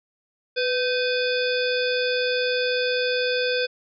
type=harmonic tone with a mistuned harmonic; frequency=498 Hz; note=B4; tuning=14 cents sharp; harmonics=1 / 3 / 5 / 7 / 9 / 10; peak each=-23 / -28 / -30 / -31 / -33 / -33 dBFS; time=0.56-3.67 s; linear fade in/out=20 ms; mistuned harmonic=3; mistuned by=+58 cents; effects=none